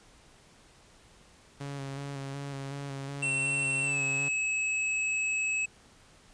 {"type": "tone with vibrato", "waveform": "sawtooth", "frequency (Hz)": 138.9, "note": "C#3", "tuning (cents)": 4, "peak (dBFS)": -32, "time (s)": [1.6, 4.29], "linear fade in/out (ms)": 10, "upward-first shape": "square", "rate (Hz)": 2.7, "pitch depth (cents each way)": 23}
{"type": "tone with pitch glide", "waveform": "square", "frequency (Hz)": [2706, 2581], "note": ["E7", "E7"], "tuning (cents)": [45, -37], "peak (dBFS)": -28, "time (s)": [3.22, 5.66], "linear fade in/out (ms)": 10, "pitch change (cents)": -82, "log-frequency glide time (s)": [3.84, 4]}
{"effects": ["pink hiss -58 dBFS RMS until 6.33 s", "resampled to 22050 Hz"]}